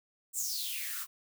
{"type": "noise with high-pass filter sweep", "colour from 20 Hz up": "blue", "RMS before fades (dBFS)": -36, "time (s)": [0.33, 1.07], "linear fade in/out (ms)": 50, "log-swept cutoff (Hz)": [8300, 1100], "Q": 7, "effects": []}